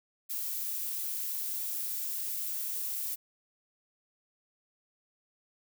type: noise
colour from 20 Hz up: violet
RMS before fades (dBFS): -35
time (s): 0.29-3.16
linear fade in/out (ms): 20
effects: none